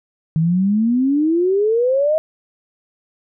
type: exponential sweep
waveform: sine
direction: up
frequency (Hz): 155.56 to 640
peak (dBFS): -13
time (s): 0.36-2.18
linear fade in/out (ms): 0
effects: none